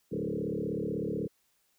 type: tone with frequency modulation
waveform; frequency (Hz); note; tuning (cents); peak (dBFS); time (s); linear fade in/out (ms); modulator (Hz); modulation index
sine; 310.2; D#4; -5; -30; 0.11-1.28; 20; 36.1; 4.8
effects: white hiss -72 dBFS RMS until 1.78 s